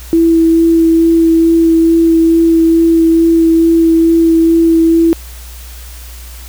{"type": "tone with vibrato", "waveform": "sine", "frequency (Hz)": 329.6, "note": "E4", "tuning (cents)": 0, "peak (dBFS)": -5, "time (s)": [0.13, 5.13], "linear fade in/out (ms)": 0, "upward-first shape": "sine", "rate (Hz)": 2.3, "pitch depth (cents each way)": 11, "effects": ["added 60 Hz sine -28 dBFS peak until 6.48 s", "white hiss -35 dBFS RMS until 6.48 s"]}